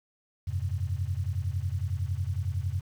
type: chord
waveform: sine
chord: F suspended second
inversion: none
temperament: just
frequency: 87.31 / 98.22 / 130.96 Hz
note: F2 / G2 / C3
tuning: 0 / +4 / +2 cents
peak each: -31 / -31 / -36 dBFS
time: 0.47-2.81 s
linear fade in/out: 10 ms
effects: 9-bit